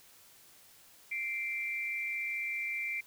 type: tone pair together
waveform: sine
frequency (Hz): 2093 / 2348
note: C7 / D7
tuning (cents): 0 / -1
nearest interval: major second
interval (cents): 199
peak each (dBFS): -37 / -35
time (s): 1.11-3.01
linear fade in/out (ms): 10
effects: white hiss -59 dBFS RMS until 3.06 s